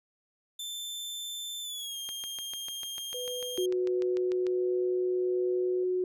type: tone with pitch glide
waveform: sawtooth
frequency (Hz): 3544 to 3213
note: A7 to G7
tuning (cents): +12 to +42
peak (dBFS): -33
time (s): 0.59-3.66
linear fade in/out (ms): 5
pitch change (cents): -170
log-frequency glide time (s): 1.62-1.98
type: click train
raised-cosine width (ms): 0.2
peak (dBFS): -26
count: 17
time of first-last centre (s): 2.09-4.467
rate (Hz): 6.73
type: tone with tremolo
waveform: sine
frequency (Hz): 495.8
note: B4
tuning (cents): +7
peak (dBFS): -35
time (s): 3.14-5.84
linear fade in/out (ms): 5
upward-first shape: sine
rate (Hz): 1.4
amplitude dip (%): 40
type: tone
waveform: sine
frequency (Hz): 366.2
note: F#4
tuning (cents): -18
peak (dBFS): -26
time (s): 3.58-6.04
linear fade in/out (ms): 2
effects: none